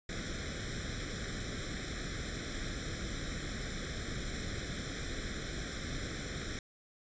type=noise with comb filter; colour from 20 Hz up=pink; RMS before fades=-39 dBFS; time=0.09-6.59 s; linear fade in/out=2 ms; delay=0.54 ms; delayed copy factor=+1; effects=resampled to 16000 Hz